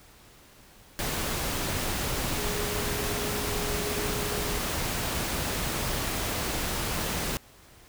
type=tone in noise; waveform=sine; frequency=415.3 Hz; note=G#4; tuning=in tune; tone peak=-35 dBFS; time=2.38-4.58 s; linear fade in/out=0 ms; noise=pink; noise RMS=-30 dBFS; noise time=0.99-7.37 s; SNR=-8 dB; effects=pink hiss -54 dBFS RMS until 7.88 s